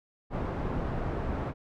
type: low-pass noise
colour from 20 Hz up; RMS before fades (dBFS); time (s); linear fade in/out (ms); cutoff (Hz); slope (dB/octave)
pink; -32; 0.3-1.54; 50; 1000; 12
effects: none